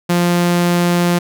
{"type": "tone", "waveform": "sawtooth", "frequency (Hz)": 174.61, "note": "F3", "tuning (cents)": 0, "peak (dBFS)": -8, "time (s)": [0.09, 1.19], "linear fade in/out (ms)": 10, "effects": []}